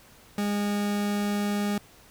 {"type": "tone", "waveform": "40% pulse", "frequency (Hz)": 205, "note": "G#3", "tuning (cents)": -22, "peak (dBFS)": -24, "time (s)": [0.38, 1.78], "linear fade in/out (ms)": 2, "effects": ["pink hiss -54 dBFS RMS until 2.1 s"]}